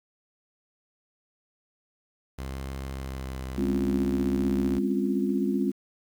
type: tone with vibrato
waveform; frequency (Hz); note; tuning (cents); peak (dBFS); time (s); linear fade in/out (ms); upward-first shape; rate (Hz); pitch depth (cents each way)
sawtooth; 66.2; C2; +21; -29; 2.38-4.79; 10; sine; 0.65; 25
type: chord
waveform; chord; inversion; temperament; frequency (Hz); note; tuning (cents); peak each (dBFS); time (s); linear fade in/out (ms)
sine; Db major seventh; second; equal with one note detuned; 202.3 / 261.6 / 277.2 / 349.2; Ab3 / C4 / Db4 / F4; -45 / 0 / 0 / 0; -27 / -28 / -32 / -30; 3.57-5.72; 20
effects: 9-bit